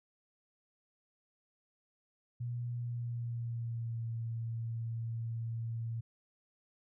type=tone with pitch glide; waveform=sine; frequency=120.4 to 114.76 Hz; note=B2 to A#2; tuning=-44 to -27 cents; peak=-35 dBFS; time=2.4-6.01 s; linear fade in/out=10 ms; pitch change=-83 cents; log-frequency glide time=2.74-4.07 s; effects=none